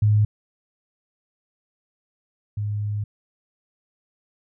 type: tone pair in turn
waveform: sine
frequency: 105.6 / 104.15 Hz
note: G#2 / G#2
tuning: +29 / +5 cents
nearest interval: unison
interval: 24 cents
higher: first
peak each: -14 / -23 dBFS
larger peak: first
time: 0.02-0.25 / 2.57-3.04 s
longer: second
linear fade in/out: 5 ms
effects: none